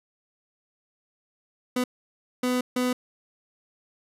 30% pulse tone bursts at uneven times, 250.1 Hz, B3, 22 cents sharp, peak -20 dBFS, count 3, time 1.76-1.84 / 2.43-2.61 / 2.76-2.93 s, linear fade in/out 5 ms, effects resampled to 32000 Hz

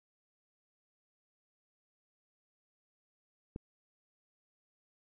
click, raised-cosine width 3 ms, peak -27 dBFS, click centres 3.561 s, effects none

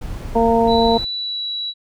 brown noise, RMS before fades -28 dBFS, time 0.01-1.05 s, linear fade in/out 10 ms
harmonic tone, 229.6 Hz, A#3, 26 cents flat, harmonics 1 / 2 / 3 / 4, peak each -18 / -16 / -18 / -19 dBFS, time 0.35-0.98 s, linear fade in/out 10 ms
sine tone with pitch glide, 3951 to 3915 Hz, B7 to B7, 0 to -16 cents, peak -22 dBFS, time 0.67-1.74 s, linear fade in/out 50 ms, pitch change -16 cents, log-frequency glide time 1.13-1.45 s
effects none

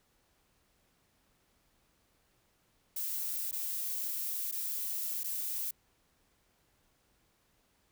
violet noise with dropouts, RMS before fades -36 dBFS, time 2.96-5.71 s, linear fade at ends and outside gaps 5 ms, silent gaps 3.513-3.526 / 4.514-4.523 / 5.234-5.242 s, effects pink hiss -72 dBFS RMS until 7.91 s

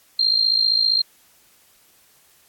sine tone with amplitude modulation, 4186 Hz, C8, in tune, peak -12 dBFS, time 0.19-1.02 s, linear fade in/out 5 ms, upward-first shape sine, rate 55.2 Hz, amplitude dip 75%, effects white hiss -56 dBFS RMS until 2.48 s + AAC 64 kbps

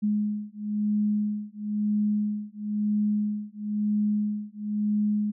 sine beating tone pair, 208.9 / 209.9 Hz, G#3 / G#3, +10 / +19 cents, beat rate 1 Hz, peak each -27 dBFS, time 0.02-5.32 s, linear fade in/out 20 ms, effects none

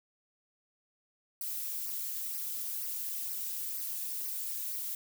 violet noise with flanger, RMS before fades -37 dBFS, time 1.41-4.95 s, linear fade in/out 2 ms, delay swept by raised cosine 0.27 to 4.77 ms, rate 2.1 Hz, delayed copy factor -0.8, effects none

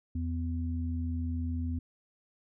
sine tone pair together, 83.4 / 250.1 Hz, E2 / B3, +21 / +22 cents, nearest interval octave + perfect fifth, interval 1901 cents, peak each -31 / -36 dBFS, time 0.15-1.79 s, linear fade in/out 5 ms, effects none

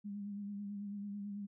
sine tone with vibrato, 202.9 Hz, G#3, 40 cents flat, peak -40 dBFS, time 0.04-1.47 s, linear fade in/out 20 ms, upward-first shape sine, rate 9.1 Hz, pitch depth 32 cents each way, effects none

